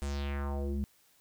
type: tone with low-pass filter sweep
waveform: square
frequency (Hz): 70.5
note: C#2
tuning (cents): +30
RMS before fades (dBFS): -34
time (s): 0.02-0.84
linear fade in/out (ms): 0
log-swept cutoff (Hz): 9500 to 190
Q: 2.7
effects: white hiss -66 dBFS RMS until 1.2 s